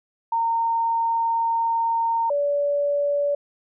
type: tone pair in turn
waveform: sine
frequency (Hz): 918 / 574.8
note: A#5 / D5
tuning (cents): -27 / -37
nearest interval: minor sixth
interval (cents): 810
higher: first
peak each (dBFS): -19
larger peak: neither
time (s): 0.32-2.3 / 2.3-3.35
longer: first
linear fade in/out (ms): 5
effects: none